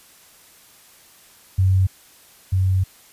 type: tone pair in turn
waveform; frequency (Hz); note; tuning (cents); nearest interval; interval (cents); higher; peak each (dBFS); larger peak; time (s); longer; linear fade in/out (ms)
sine; 94.4 / 94; F#2 / F#2; +35 / +28; unison; 7; first; -13 / -15; first; 1.58-1.87 / 2.52-2.84; second; 10
effects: white hiss -50 dBFS RMS until 3.12 s + resampled to 32000 Hz